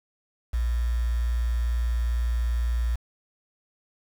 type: tone with quantisation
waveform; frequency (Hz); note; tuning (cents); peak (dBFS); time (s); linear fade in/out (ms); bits
sine; 58.9; A#1; +19; -22; 0.53-2.96; 10; 7
effects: none